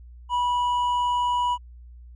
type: tone with hard clipping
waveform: triangle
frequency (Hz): 978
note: B5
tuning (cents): -17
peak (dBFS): -22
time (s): 0.29-1.58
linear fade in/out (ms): 50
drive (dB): 8
effects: added 60 Hz sine -42 dBFS peak until 2.15 s + resampled to 22050 Hz